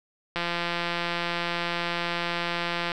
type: click train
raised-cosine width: 0.3 ms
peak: -12 dBFS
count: 441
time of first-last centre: 0.36-2.918 s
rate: 172 Hz
effects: none

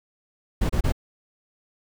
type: noise bursts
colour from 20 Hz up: brown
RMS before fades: -21 dBFS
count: 3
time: 0.61-0.923 s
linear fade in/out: 10 ms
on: 85 ms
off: 29 ms
effects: none

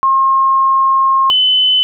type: tone pair in turn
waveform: sine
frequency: 1072 / 3023 Hz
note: C6 / F#7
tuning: +42 / +36 cents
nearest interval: octave + tritone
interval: 1794 cents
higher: second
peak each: -8 dBFS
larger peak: neither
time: 0.03-1.3 / 1.3-1.83 s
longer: first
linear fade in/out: 0 ms
effects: none

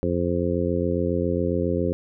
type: harmonic tone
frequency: 87.31 Hz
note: F2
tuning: in tune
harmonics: 1 / 2 / 3 / 4 / 5 / 6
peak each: -28 / -28 / -28 / -28 / -28 / -28 dBFS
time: 0.03-1.93 s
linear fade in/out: 0 ms
effects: none

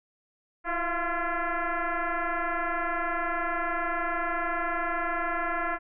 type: tone with frequency modulation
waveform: sine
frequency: 329.6 Hz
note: E4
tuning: in tune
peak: -26 dBFS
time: 0.64-5.79 s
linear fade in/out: 50 ms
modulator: 343 Hz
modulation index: 4.8
effects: none

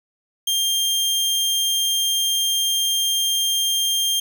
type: tone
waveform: sawtooth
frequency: 3194 Hz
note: G7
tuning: 32 cents sharp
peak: -15 dBFS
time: 0.47-4.2 s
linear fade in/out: 5 ms
effects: none

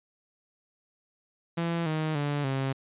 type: tone with pitch steps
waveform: sawtooth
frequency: 168.5 / 156.31 / 145 / 134.51 Hz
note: E3 / D#3 / D3 / C3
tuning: +38 / +8 / -22 / +48 cents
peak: -23 dBFS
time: 1.57-2.73 s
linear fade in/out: 10 ms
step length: 290 ms
effects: resampled to 8000 Hz

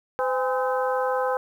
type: harmonic tone with a mistuned harmonic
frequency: 255.7 Hz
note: C4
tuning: 40 cents flat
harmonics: 2 / 3 / 4 / 5 / 6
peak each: -24 / -28 / -30 / -32 / -34 dBFS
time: 0.19-1.37 s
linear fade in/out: 0 ms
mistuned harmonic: 3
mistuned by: +100 cents
effects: 9-bit

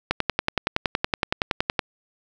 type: click train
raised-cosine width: 0.3 ms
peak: -4 dBFS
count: 19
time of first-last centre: 0.11-1.792 s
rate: 10.7 Hz
effects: none

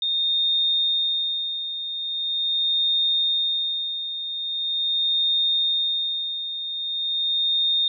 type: tone with tremolo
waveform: sine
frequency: 3666 Hz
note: A#7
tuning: 30 cents flat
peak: -18 dBFS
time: 0.02-7.88 s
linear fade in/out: 2 ms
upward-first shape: sine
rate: 0.42 Hz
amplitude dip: 65%
effects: none

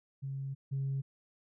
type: tone pair in turn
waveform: sine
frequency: 136.3 / 136.3 Hz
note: C#3 / C#3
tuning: -29 / -29 cents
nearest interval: unison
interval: 0 cents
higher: neither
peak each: -35 / -30 dBFS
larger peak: second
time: 0.22-0.55 / 0.71-1.02 s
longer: first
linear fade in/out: 20 ms
effects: tanh soft clip ceiling -28 dBFS

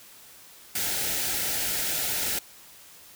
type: band-stop noise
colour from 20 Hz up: white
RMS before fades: -28 dBFS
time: 0.75-2.39 s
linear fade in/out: 5 ms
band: 930 to 1300 Hz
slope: 96 dB/octave
effects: white hiss -50 dBFS RMS until 3.15 s

